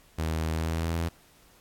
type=tone with pitch glide; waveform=sawtooth; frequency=79.9 to 83.44 Hz; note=D#2 to E2; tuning=+47 to +22 cents; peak=-23 dBFS; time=0.18-1.09 s; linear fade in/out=10 ms; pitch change=+75 cents; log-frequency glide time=0.53-0.97 s; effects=pink hiss -59 dBFS RMS until 1.6 s + AAC 64 kbps